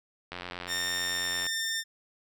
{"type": "click train", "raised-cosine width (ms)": 0.3, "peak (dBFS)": -21, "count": 103, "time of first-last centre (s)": [0.32, 1.466], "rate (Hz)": 89}
{"type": "tone with pitch glide", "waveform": "15% pulse", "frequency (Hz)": [1818, 1804.4], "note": ["A#6", "A6"], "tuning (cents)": [-44, 43], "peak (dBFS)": -23, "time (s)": [0.67, 1.84], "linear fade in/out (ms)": 50, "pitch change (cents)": -13, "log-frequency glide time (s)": [1.01, 1.47]}
{"effects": []}